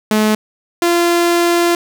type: tone pair in turn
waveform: sawtooth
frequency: 214.7 / 344.2 Hz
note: A3 / F4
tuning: -42 / -25 cents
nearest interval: minor sixth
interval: 817 cents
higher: second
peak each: -7 dBFS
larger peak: neither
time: 0.11-0.35 / 0.82-1.75 s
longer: second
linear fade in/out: 2 ms
effects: none